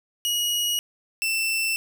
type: tone pair in turn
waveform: sawtooth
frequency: 2901 / 2673 Hz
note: F#7 / E7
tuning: -35 / +23 cents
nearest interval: minor second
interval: 142 cents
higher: first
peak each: -19 dBFS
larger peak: neither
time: 0.25-0.79 / 1.22-1.76 s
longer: neither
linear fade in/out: 0 ms
effects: none